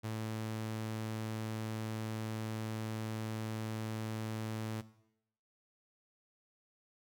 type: tone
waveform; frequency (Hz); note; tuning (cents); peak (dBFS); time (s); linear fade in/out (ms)
sawtooth; 110; A2; 0; -33; 0.03-4.82; 20
effects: noise-tail reverb RT60 0.8 s tail -17 dB re dry